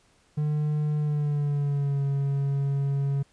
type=tone with pitch glide; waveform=triangle; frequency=150.1 to 139.24 Hz; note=D3 to C#3; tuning=+38 to +8 cents; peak=-21 dBFS; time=0.37-3.23 s; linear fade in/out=10 ms; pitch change=-130 cents; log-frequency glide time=0.98-2.03 s; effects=pink hiss -63 dBFS RMS until 3.32 s + resampled to 22050 Hz

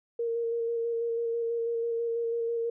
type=tone with vibrato; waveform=sine; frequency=464.1 Hz; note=A#4; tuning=8 cents flat; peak=-27 dBFS; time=0.19-2.7 s; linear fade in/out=5 ms; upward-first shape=square; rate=6.1 Hz; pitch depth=14 cents each way; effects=none

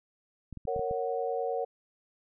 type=clicks; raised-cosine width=5 ms; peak=-29 dBFS; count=6; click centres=0.527 / 0.573 / 0.653 / 0.763 / 0.794 / 0.911 s
type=chord; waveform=sine; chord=F# major; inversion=first; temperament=equal with one note detuned; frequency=464.8 / 554.4 / 740 Hz; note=A#4 / C#5 / F#5; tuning=-5 / 0 / 0 cents; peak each=-32 / -34 / -34 dBFS; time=0.67-1.65 s; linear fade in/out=10 ms
effects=none

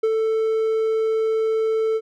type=tone with ADSR envelope; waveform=triangle; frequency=442.5 Hz; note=A4; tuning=10 cents sharp; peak=-13 dBFS; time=0.03-2.01 s; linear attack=8 ms; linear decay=47 ms; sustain=-3 dB; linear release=49 ms; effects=none

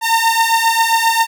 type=beating tone pair; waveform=sawtooth; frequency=907 / 914.5 Hz; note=A#5 / A#5; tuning=-48 / -33 cents; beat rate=7.5 Hz; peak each=-11 dBFS; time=0.01-1.27 s; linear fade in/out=50 ms; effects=none

